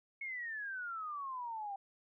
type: exponential sweep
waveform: sine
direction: down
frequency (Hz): 2203 to 778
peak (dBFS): -39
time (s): 0.21-1.76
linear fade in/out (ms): 5
effects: none